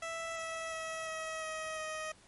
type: tone with pitch steps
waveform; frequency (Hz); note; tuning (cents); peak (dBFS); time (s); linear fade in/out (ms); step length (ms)
15% pulse; 659.3 / 652.5 / 645.7 / 639.1 / 632.4 / 625.9; E5 / E5 / E5 / D#5 / D#5 / D#5; 0 / -18 / -36 / +46 / +28 / +10; -31; 0.02-2.12; 5; 350
effects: pink hiss -61 dBFS RMS until 2.27 s + MP3 48 kbps